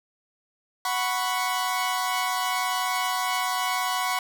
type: chord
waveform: sawtooth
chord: F# suspended fourth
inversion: none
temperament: equal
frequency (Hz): 740 / 987.8 / 1108.7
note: F#5 / B5 / C#6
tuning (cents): 0 / 0 / 0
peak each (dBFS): -25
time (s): 0.85-4.19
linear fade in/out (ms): 2
effects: none

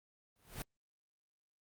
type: noise with exponential growth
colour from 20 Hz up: pink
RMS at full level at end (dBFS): -39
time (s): 0.36-0.62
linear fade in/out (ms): 1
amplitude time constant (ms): 56
effects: Opus 32 kbps

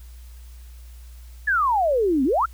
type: exponential two-way sweep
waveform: sine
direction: down then up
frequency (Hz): 1760 to 250 to 1453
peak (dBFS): -17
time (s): 1.47-2.46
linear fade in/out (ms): 10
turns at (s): 2.24
effects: added 60 Hz sine -39 dBFS peak until 2.53 s + white hiss -55 dBFS RMS until 2.53 s

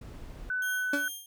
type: noise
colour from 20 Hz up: brown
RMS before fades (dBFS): -43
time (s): 0.01-0.5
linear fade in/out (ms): 5
type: tone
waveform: sine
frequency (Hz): 1500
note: F#6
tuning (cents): +23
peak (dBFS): -28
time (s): 0.5-1.08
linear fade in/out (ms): 2
type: tone with tremolo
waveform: 10% pulse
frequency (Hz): 3200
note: G7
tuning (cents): +35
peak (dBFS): -28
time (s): 0.62-1.26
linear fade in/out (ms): 2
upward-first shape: sine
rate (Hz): 2.7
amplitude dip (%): 80
type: tone with exponential decay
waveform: 30% pulse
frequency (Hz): 286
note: D4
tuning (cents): -46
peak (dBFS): -23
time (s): 0.93-1.11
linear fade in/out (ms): 5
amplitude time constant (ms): 39
effects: none

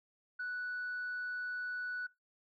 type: tone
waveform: sine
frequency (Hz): 1480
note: F#6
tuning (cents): 0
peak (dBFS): -35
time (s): 0.39-2.07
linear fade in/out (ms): 10
effects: noise-tail reverb RT60 0.2 s tail -21 dB re dry + tanh soft clip ceiling -34 dBFS

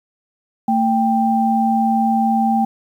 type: tone pair together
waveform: sine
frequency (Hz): 225.6 / 788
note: A3 / G5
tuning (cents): +44 / +9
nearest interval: octave + minor seventh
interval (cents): 2165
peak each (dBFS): -16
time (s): 0.68-2.65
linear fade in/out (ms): 5
effects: 8-bit

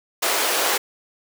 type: high-pass noise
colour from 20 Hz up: pink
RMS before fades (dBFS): -21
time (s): 0.22-0.78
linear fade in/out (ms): 10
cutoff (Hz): 410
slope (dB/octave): 24
effects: none

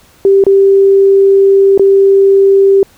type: tone with dropouts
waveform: sine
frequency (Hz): 392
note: G4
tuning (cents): 0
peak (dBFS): -3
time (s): 0.25-2.83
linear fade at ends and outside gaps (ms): 1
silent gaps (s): 0.439-0.466 / 1.777-1.795
effects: pink hiss -45 dBFS RMS until 2.97 s

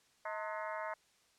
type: harmonic tone with a mistuned harmonic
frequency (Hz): 212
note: G#3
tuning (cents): +36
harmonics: 3 / 4 / 5 / 6 / 7 / 8 / 9 / 10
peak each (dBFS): -42 / -44 / -46 / -48 / -49 / -50 / -51 / -52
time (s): 0.25-0.94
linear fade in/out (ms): 5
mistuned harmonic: 4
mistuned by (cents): +110
effects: white hiss -70 dBFS RMS until 1.38 s + low-pass 8000 Hz 12 dB/octave

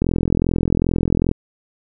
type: click train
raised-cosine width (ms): 3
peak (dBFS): -4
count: 56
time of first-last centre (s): 0.02-1.314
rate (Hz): 42.5
effects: none

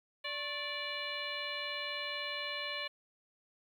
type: harmonic tone with a mistuned harmonic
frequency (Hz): 584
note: D5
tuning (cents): -10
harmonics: 1 / 2 / 3 / 4 / 5 / 6 / 7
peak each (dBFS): -45 / -46 / -44 / -42 / -43 / -46 / -45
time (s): 0.24-2.88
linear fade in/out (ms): 10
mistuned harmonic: 2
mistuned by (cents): -120
effects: 11-bit

